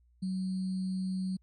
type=tone with sample-and-hold; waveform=sine; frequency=187.2 Hz; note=F#3; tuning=20 cents sharp; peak=-30 dBFS; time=0.22-1.37 s; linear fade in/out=10 ms; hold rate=4410 Hz; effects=added 60 Hz sine -62 dBFS peak until 1.42 s + MP3 48 kbps